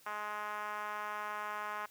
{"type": "tone with band-pass filter", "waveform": "5% pulse", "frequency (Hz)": 209.7, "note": "G#3", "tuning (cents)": 17, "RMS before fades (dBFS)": -40, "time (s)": [0.06, 1.86], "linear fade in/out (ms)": 5, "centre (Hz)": 1100, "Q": 1.9, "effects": ["white hiss -62 dBFS RMS until 1.9 s"]}